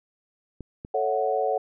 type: clicks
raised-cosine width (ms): 3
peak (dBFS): -24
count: 2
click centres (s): 0.607 / 0.849
type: chord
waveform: sine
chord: F# minor seventh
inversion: first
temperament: equal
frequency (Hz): 440 / 554.4 / 659.3 / 740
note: A4 / C#5 / E5 / F#5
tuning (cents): 0 / 0 / 0 / 0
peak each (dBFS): -27 / -27 / -32 / -26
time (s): 0.94-1.58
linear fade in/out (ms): 5
effects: none